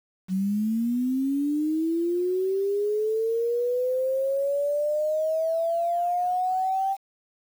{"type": "linear sweep", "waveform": "sine", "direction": "up", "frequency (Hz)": [183.2, 784], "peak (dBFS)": -22, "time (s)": [0.28, 6.97], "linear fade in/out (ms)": 50, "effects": ["8-bit"]}